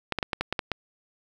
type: clicks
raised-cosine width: 0.3 ms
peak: -10 dBFS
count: 8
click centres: 0.123 / 0.187 / 0.228 / 0.332 / 0.41 / 0.526 / 0.592 / 0.717 s
effects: 7-bit